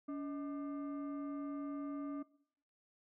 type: tone with frequency modulation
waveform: sine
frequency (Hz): 284.4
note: C#4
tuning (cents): +45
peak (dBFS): -38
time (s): 0.08-2.23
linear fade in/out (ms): 10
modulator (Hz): 910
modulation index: 0.46
effects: noise-tail reverb RT60 0.7 s tail -22 dB re dry + tanh soft clip ceiling -34 dBFS